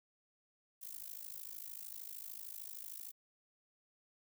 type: noise with amplitude modulation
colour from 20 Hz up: violet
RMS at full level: -44 dBFS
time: 0.81-3.12 s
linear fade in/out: 20 ms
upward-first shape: sine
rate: 53.2 Hz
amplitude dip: 95%
effects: none